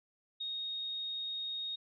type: tone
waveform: sine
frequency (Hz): 3729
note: A#7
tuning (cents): 0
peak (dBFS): -36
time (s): 0.4-1.76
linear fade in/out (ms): 10
effects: none